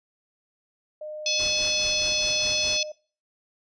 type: tone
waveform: sine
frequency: 610 Hz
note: D#5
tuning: 34 cents flat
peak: -33 dBFS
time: 1.01-2.92 s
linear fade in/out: 5 ms
type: harmonic tone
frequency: 859 Hz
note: A5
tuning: 42 cents flat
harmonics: 3 / 4 / 5 / 6 / 7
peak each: -29 / -29 / -29 / -29 / -29 dBFS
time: 1.26-2.83 s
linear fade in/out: 2 ms
type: noise with tremolo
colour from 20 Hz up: pink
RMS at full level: -38 dBFS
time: 1.39-2.77 s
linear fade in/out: 2 ms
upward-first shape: sine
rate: 4.8 Hz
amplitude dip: 55%
effects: noise-tail reverb RT60 0.4 s tail -23 dB re dry + resampled to 22050 Hz